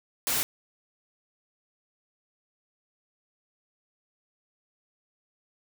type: noise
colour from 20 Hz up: white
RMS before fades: -27 dBFS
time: 0.27-0.43 s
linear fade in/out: 0 ms
effects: none